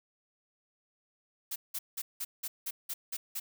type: noise bursts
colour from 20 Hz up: blue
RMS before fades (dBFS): -36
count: 9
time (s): 1.51-3.4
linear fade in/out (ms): 10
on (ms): 50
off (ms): 180
effects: none